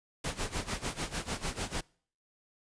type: noise with tremolo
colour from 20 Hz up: pink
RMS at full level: -33 dBFS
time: 0.24-1.81 s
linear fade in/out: 5 ms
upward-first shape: sine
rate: 6.7 Hz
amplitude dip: 85%
effects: noise-tail reverb RT60 0.5 s tail -25 dB re dry + resampled to 22050 Hz